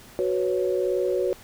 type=chord; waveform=sine; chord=F# suspended fourth; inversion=none; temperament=just; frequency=370 / 493.3 / 555 Hz; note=F#4 / B4 / C#5; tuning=0 / -2 / +2 cents; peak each=-24 / -27 / -27 dBFS; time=0.19-1.33 s; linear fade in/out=0 ms; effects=pink hiss -48 dBFS RMS until 1.43 s